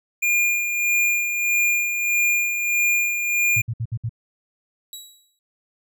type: tone with tremolo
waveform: square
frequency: 2414 Hz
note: D7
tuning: 47 cents sharp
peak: -17 dBFS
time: 0.22-3.62 s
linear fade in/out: 10 ms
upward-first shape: sine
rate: 1.6 Hz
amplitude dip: 50%
type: tone bursts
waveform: sine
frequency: 114.9 Hz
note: A#2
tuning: 25 cents flat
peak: -22 dBFS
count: 5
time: 3.56-4.094 s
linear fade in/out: 10 ms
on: 58 ms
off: 61 ms
type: tone with exponential decay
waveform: 20% pulse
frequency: 3882 Hz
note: B7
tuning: 31 cents flat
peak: -26 dBFS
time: 4.93-5.39 s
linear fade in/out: 1 ms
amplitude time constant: 100 ms
effects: none